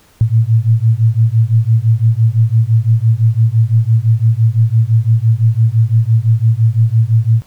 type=beating tone pair; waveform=sine; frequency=110 / 115.9 Hz; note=A2 / A#2; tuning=0 / -10 cents; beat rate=5.9 Hz; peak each=-11 dBFS; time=0.21-7.42 s; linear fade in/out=0 ms; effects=pink hiss -49 dBFS RMS until 7.46 s

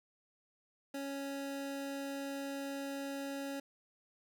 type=tone; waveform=25% pulse; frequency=277.2 Hz; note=C#4; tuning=in tune; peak=-35 dBFS; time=0.94-3.6 s; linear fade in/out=5 ms; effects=none

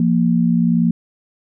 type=tone pair together; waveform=sine; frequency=172.17 / 233.1 Hz; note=F3 / A#3; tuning=-24 / 0 cents; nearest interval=perfect fourth; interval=524 cents; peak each=-15 dBFS; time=0-0.91 s; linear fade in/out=2 ms; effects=none

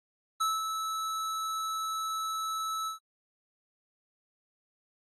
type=tone with ADSR envelope; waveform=square; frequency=1306 Hz; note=E6; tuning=17 cents flat; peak=-26 dBFS; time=0.4-2.99 s; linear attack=13 ms; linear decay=200 ms; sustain=-6 dB; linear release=120 ms; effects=AAC 32 kbps

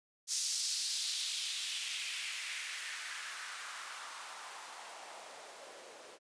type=noise with band-pass filter sweep; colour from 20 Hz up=blue; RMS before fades=-41 dBFS; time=0.27-6.19 s; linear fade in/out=50 ms; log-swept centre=5700 to 450 Hz; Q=2.1; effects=resampled to 22050 Hz

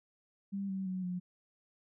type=tone with pitch steps; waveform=sine; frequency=197.6 / 191.53 / 185.65 / 179.95 Hz; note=G3 / G3 / F#3 / F#3; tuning=+14 / -40 / +6 / -48 cents; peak=-34 dBFS; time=0.52-1.2 s; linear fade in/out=20 ms; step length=170 ms; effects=none

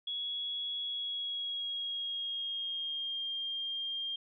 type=tone with pitch glide; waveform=sine; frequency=3350 to 3206 Hz; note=G#7 to G7; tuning=+14 to +38 cents; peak=-34 dBFS; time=0.07-4.16 s; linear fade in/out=5 ms; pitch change=-76 cents; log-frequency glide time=0.81-3.26 s; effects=none

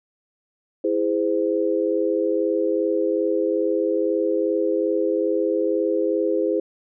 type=chord; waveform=sine; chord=E augmented; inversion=none; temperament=just; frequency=329.6 / 412 / 515 Hz; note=E4 / G#4 / B#4; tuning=0 / -14 / -28 cents; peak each=-23 dBFS; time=0.84-6.6 s; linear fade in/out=5 ms; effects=none

